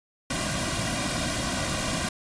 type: noise with comb filter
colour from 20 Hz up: pink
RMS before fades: -28 dBFS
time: 0.3-2.09 s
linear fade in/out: 5 ms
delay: 2.3 ms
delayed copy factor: -0.85
effects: resampled to 22050 Hz